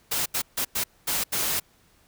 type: noise bursts at uneven times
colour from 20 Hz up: white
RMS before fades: -26 dBFS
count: 6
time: 0.11-0.26 / 0.34-0.42 / 0.57-0.65 / 0.75-0.84 / 1.07-1.24 / 1.32-1.6 s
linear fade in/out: 10 ms
effects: pink hiss -61 dBFS RMS until 2.07 s